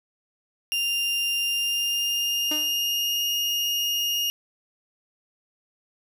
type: tone with pitch glide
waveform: 35% pulse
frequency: 2794 to 2849 Hz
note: F7 to F7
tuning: 0 to +34 cents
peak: -21 dBFS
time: 0.72-4.3 s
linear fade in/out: 0 ms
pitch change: +34 cents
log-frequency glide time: 1.42-3.27 s
type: tone with exponential decay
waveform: sawtooth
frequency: 304.3 Hz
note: D#4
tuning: 38 cents flat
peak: -24 dBFS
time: 2.51-2.8 s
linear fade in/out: 5 ms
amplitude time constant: 62 ms
effects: none